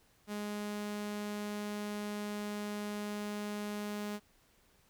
sawtooth tone, 207.7 Hz, G#3, in tune, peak -33 dBFS, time 0.27-4.2 s, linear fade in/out 50 ms, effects pink hiss -68 dBFS RMS until 4.89 s

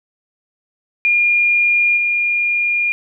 sine tone with level steps, 2416 Hz, D7, 48 cents sharp, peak -11 / -14 dBFS, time 1.05-2.92 s, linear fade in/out 0 ms, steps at 1.96 s, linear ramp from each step 20 ms, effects none

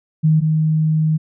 sine tone pair in turn, 156.6 / 156.6 Hz, D#3 / D#3, +11 / +11 cents, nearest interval unison, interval 0 cents, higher neither, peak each -10 / -13 dBFS, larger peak first, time 0.23-0.41 / 0.41-1.18 s, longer second, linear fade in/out 20 ms, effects none

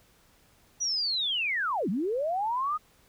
sine linear two-way sweep, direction down then up, 5920 to 166.6 to 1264 Hz, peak -26 dBFS, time 0.8-2.78 s, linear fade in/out 20 ms, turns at 1.89 s, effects pink hiss -62 dBFS RMS until 3.08 s

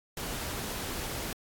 pink noise, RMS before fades -36 dBFS, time 0.17-1.33 s, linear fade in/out 2 ms, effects AAC 64 kbps

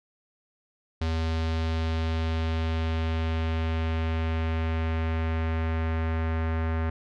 square tone with low-pass filter sweep, 81 Hz, E2, 30 cents flat, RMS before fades -27 dBFS, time 1.01-6.9 s, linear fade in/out 5 ms, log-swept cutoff 4400 to 1800 Hz, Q 1.5, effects none

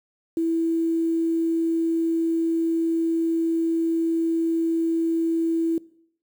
sine tone with quantisation, 329.6 Hz, E4, in tune, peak -20 dBFS, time 0.37-5.78 s, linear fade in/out 2 ms, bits 8, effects noise-tail reverb RT60 0.7 s tail -22 dB re dry

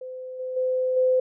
sine tone with level steps, 512 Hz, C5, 38 cents flat, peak -33 / -28 / -21 / -17 dBFS, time 0.01-1.2 s, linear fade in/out 5 ms, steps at 0.39 / 0.56 / 0.96 s, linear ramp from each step 10 ms, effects none

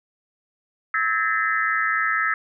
sine tone cluster, 1302 / 1605 / 1709 / 1829 / 2037 Hz, E6 / G6 / G#6 / A#6 / C7, -22 / +40 / +49 / -33 / -47 cents, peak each -23 / -29 / -26 / -26 / -28 dBFS, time 0.94-2.34 s, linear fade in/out 2 ms, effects none

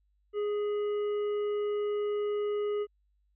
harmonic tone with a mistuned harmonic, 415.3 Hz, G#4, in tune, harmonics 1 / 3 / 5 / 7, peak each -28 / -44 / -53 / -53 dBFS, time 0.33-2.87 s, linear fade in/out 50 ms, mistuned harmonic 5, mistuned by -35 cents, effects added 50 Hz sine -68 dBFS peak until 3.35 s

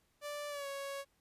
sawtooth tone with pitch glide, 586 to 555 Hz, D5 to C#5, -4 to +2 cents, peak -36 dBFS, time 0.21-1.05 s, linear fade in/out 50 ms, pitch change -94 cents, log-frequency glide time 0.49-0.67 s, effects pink hiss -75 dBFS RMS until 1.2 s + resampled to 32000 Hz

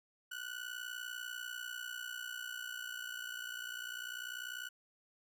30% pulse ring-modulated tone, 1480 Hz, F#6, in tune, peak -36 dBFS, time 0.31-4.69 s, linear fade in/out 10 ms, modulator 30.1 Hz, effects none

